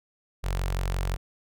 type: tone with notch filter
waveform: sawtooth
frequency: 45.76 Hz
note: F#1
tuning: 18 cents flat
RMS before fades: -28 dBFS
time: 0.43-1.17 s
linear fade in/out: 20 ms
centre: 260 Hz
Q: 0.8
effects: none